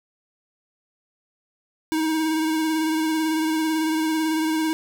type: tone with vibrato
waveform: square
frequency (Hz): 316.4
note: D#4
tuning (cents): +29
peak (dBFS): -21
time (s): 1.92-4.73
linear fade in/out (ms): 0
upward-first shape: sine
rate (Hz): 18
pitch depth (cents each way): 27
effects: none